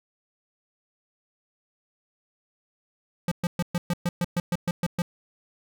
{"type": "tone bursts", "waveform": "square", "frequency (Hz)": 174.61, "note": "F3", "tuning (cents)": 0, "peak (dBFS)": -23, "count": 12, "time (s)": [3.28, 5.02], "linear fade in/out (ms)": 2, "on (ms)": 35, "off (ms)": 120, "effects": []}